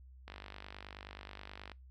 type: click train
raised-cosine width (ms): 0.3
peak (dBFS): -30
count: 72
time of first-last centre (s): 0.28-1.717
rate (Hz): 49.4
effects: noise-tail reverb RT60 0.2 s tail -24 dB re dry + added 64 Hz sine -53 dBFS peak until 1.9 s